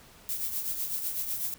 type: noise with tremolo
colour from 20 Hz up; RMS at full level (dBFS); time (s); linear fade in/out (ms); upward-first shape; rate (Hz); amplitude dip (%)
violet; -30; 0.29-1.54; 0; triangle; 8; 60
effects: pink hiss -54 dBFS RMS until 1.58 s